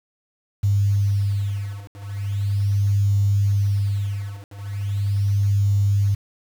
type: beating tone pair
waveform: sine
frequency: 100.3 / 100.69 Hz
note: G2 / G2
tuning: +40 / +47 cents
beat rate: 0.39 Hz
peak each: -21 dBFS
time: 0.63-6.15 s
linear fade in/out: 10 ms
effects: 7-bit